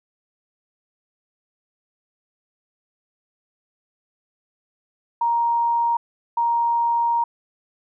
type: tone bursts at uneven times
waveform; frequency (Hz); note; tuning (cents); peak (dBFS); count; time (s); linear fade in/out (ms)
sine; 937; A#5; +9; -17; 2; 5.21-5.97 / 6.37-7.24; 5
effects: none